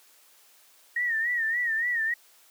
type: tone with vibrato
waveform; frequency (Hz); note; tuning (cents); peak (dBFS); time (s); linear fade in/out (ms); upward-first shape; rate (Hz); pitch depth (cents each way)
sine; 1864.7; A#6; 0; -24; 0.96-2.14; 5; sine; 3.5; 93
effects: white hiss -58 dBFS RMS until 2.5 s + high-pass 400 Hz 12 dB/octave